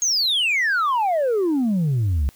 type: exponential sweep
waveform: sine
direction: down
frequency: 6645 to 64 Hz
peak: -15 dBFS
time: 0.02-2.29 s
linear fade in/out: 0 ms
effects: tanh soft clip ceiling -16 dBFS + white hiss -53 dBFS RMS until 2.35 s